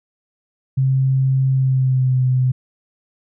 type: tone with pitch glide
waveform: sine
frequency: 132.9 to 128.15 Hz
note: C3 to C3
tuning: +27 to -36 cents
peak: -13 dBFS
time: 0.77-2.52 s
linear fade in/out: 10 ms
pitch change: -63 cents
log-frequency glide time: 1.51-2.19 s
effects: none